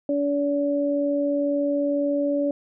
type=tone pair together; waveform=sine; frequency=286 / 572 Hz; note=D4 / D5; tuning=-46 / -46 cents; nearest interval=octave; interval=1200 cents; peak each=-23 dBFS; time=0.09-2.51 s; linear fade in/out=2 ms; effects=none